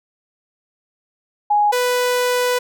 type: tone pair in turn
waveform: sine / sawtooth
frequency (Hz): 830.6 / 494.9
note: G#5 / B4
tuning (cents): 0 / +4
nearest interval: major sixth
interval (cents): 896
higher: first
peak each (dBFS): -12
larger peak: neither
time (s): 1.5-1.72 / 1.72-2.59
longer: second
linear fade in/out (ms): 10
effects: none